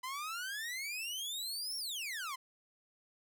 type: exponential two-way sweep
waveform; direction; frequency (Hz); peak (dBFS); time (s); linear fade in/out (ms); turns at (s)
sawtooth; up then down; 1000 to 5560 to 1000; -35; 0.03-2.36; 10; 1.77
effects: none